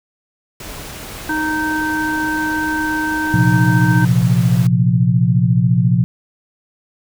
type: noise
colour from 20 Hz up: pink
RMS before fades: -31 dBFS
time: 0.6-4.67 s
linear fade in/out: 2 ms
type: harmonic tone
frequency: 310 Hz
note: D#4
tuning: 6 cents flat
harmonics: 1 / 3 / 5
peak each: -20 / -23 / -20 dBFS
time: 1.29-4.05 s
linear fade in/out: 5 ms
type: chord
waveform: sine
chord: Bb suspended second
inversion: none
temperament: equal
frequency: 116.54 / 130.81 / 174.61 Hz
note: Bb2 / C3 / F3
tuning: 0 / 0 / 0 cents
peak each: -15 dBFS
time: 3.34-6.04 s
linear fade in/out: 0 ms
effects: none

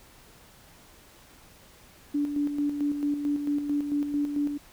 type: tone with tremolo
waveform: sine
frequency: 290 Hz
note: D4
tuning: 22 cents flat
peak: -23 dBFS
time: 2.14-4.58 s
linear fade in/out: 10 ms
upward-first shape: square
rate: 4.5 Hz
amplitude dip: 50%
effects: pink hiss -54 dBFS RMS until 4.72 s

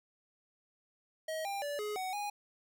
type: tone with pitch steps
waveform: square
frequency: 634 / 796 / 579 / 420.2 / 748 / 823 Hz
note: D#5 / G5 / D5 / G#4 / F#5 / G#5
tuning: +32 / +26 / -25 / +20 / +19 / -16 cents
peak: -36 dBFS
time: 1.28-2.3 s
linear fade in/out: 5 ms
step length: 170 ms
effects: none

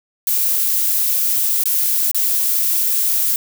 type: noise with dropouts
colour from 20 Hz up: violet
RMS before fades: -17 dBFS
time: 0.27-3.36 s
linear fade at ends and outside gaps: 1 ms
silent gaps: 1.637-1.656 / 2.114-2.146 s
effects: none

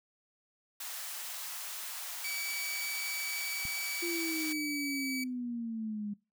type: high-pass noise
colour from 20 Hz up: white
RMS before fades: -41 dBFS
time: 0.8-4.53 s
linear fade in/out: 5 ms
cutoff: 670 Hz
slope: 24 dB/octave
type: tone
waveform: sawtooth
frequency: 2287 Hz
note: D7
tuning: 47 cents flat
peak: -32 dBFS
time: 2.24-5.24 s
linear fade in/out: 5 ms
type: click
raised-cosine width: 5 ms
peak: -33 dBFS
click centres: 3.653 s
type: exponential sweep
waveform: sine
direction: down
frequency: 347.3 to 203.8 Hz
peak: -34 dBFS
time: 4.02-6.14 s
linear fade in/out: 10 ms
effects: noise-tail reverb RT60 0.3 s tail -23 dB re dry

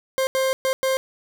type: tone bursts at uneven times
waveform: 40% pulse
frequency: 528 Hz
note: C5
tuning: 16 cents sharp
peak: -18 dBFS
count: 4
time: 0.18-0.27 / 0.35-0.53 / 0.65-0.73 / 0.83-0.97 s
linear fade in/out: 0 ms
effects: 9-bit

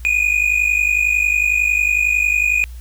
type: tone pair together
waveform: triangle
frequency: 2438 / 2489 Hz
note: D#7 / D#7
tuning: -36 / 0 cents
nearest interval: unison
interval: 36 cents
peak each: -15 dBFS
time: 0.05-2.64 s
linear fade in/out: 0 ms
effects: added 60 Hz sine -30 dBFS peak until 2.8 s + white hiss -49 dBFS RMS until 2.8 s

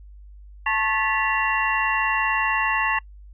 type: tone cluster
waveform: sine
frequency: 880 / 1091 / 1741 / 1966 / 2750 Hz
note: A5 / C#6 / A6 / B6 / F7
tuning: 0 / -28 / -19 / -8 / -27 cents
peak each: -26 dBFS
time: 0.66-2.99 s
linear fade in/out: 5 ms
effects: noise-tail reverb RT60 0.1 s tail -26 dB re dry + added 50 Hz sine -41 dBFS peak until 3.33 s

